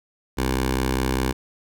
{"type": "tone with notch filter", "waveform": "10% pulse", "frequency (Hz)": 65, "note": "C2", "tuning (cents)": -11, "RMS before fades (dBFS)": -23, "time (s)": [0.37, 1.33], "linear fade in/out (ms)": 20, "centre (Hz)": 160, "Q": 1.6, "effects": []}